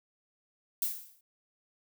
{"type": "noise with exponential decay", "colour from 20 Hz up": "violet", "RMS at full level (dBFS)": -28, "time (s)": [0.82, 1.21], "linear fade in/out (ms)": 2, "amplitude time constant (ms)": 83, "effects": []}